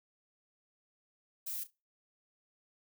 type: noise with echo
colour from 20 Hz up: violet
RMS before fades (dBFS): -39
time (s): 1.46-1.64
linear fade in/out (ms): 10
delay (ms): 34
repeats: 2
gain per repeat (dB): -15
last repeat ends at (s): 1.708
effects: noise-tail reverb RT60 0.3 s tail -26 dB re dry